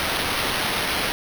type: noise with sample-and-hold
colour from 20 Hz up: violet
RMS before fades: -24 dBFS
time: 0-1.12 s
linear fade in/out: 0 ms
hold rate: 7350 Hz
effects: none